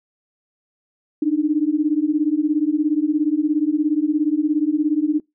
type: beating tone pair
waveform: sine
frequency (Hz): 293.7 / 310.7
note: D4 / D#4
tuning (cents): 0 / -2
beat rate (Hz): 17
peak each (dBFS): -19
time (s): 1.22-5.2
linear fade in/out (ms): 5
effects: noise-tail reverb RT60 0.2 s tail -26 dB re dry